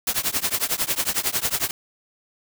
white noise with tremolo, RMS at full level -20 dBFS, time 0.07-1.71 s, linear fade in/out 2 ms, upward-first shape triangle, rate 11 Hz, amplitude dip 100%, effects none

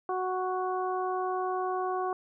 harmonic tone, 370 Hz, F#4, in tune, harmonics 1 / 2 / 3 / 4, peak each -32 / -32 / -34 / -45 dBFS, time 0.09-2.13 s, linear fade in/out 2 ms, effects none

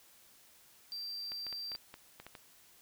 triangle tone, 4699 Hz, D8, in tune, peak -38 dBFS, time 0.92-1.76 s, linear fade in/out 0 ms
clicks, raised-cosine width 0.3 ms, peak -31 dBFS, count 9, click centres 1.319 / 1.467 / 1.527 / 1.718 / 1.751 / 1.941 / 2.2 / 2.266 / 2.352 s
effects white hiss -62 dBFS RMS until 2.81 s

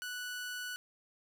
sawtooth tone, 1480 Hz, F#6, in tune, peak -35 dBFS, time 0.02-0.76 s, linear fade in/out 0 ms, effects none

